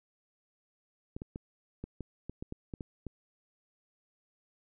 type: clicks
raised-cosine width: 3 ms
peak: -26 dBFS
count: 11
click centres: 1.165 / 1.219 / 1.359 / 1.84 / 2.007 / 2.296 / 2.425 / 2.524 / 2.738 / 2.808 / 3.067 s
effects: none